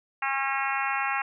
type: harmonic tone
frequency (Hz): 271.7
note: C#4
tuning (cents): -35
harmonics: 3 / 4 / 5 / 6 / 7 / 8 / 9 / 10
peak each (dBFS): -31 / -32 / -33 / -34 / -34 / -35 / -36 / -36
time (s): 0.22-1.22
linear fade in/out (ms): 5
effects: none